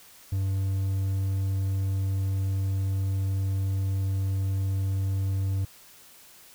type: tone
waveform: triangle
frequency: 96.6 Hz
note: G2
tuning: 25 cents flat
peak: -22 dBFS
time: 0.32-5.65 s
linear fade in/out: 5 ms
effects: white hiss -52 dBFS RMS until 6.54 s